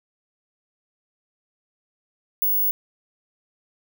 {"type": "tone", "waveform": "sine", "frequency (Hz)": 15650, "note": "B9", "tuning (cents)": -17, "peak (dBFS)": -18, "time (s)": [2.42, 2.71], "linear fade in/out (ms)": 0, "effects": []}